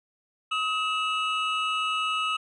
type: tone cluster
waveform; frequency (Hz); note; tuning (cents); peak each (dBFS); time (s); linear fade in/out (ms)
triangle; 1270 / 2642 / 2905; D#6 / E7 / F#7; +35 / +3 / -32; -25 / -30 / -30; 0.51-2.37; 10
effects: resampled to 24000 Hz